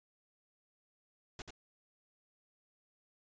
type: noise with echo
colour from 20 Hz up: pink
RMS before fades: -44 dBFS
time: 1.39-1.42 s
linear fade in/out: 2 ms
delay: 86 ms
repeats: 1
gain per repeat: -5 dB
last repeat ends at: 1.506 s
effects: resampled to 16000 Hz